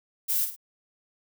violet noise with echo, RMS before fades -26 dBFS, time 0.28-0.46 s, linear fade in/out 20 ms, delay 52 ms, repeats 2, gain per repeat -8 dB, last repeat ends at 0.564 s, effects none

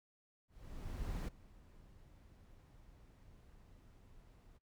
brown noise with ADSR envelope, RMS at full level -40 dBFS, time 0.48-4.59 s, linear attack 800 ms, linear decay 9 ms, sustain -21 dB, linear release 27 ms, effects noise-tail reverb RT60 0.1 s tail -18 dB re dry

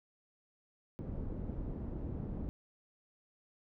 pink low-pass noise, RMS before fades -40 dBFS, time 0.99-2.49 s, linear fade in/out 0 ms, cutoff 330 Hz, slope 12 dB/octave, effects none

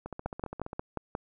two click trains, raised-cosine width 1 ms, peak -24 / -18 dBFS, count 11 / 6, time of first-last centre 0.06-0.731 / 0.26-1.151 s, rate 14.9 / 5.61 Hz, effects none

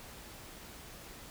silence, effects pink hiss -50 dBFS RMS until 1.3 s

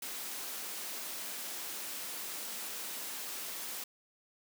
white high-pass noise, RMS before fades -41 dBFS, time 0.02-3.84 s, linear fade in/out 5 ms, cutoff 190 Hz, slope 24 dB/octave, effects none

